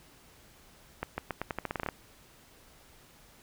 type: accelerating click train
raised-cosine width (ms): 0.5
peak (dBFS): -17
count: 13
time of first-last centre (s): 1.03-1.888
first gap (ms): 150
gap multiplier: 0.85
effects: pink hiss -58 dBFS RMS until 3.42 s